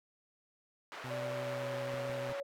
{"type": "band-pass noise", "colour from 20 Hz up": "white", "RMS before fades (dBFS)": -46, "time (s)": [0.92, 2.4], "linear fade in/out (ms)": 0, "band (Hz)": [490, 1700], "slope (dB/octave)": 12}
{"type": "tone with vibrato", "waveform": "sawtooth", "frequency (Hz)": 126.9, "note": "B2", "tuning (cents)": 47, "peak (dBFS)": -38, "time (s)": [1.04, 2.33], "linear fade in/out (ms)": 5, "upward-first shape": "square", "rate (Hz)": 11, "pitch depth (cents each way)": 12}
{"type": "tone with pitch glide", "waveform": "sine", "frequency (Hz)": [582, 559.3], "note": ["D5", "C#5"], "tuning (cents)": [-16, 15], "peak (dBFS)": -37, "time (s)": [1.1, 2.43], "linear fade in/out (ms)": 10, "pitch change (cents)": -69, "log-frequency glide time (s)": [1.26, 1.71]}
{"type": "clicks", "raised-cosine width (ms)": 2, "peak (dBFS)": -36, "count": 3, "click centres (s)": [1.941, 2.098, 2.297]}
{"effects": []}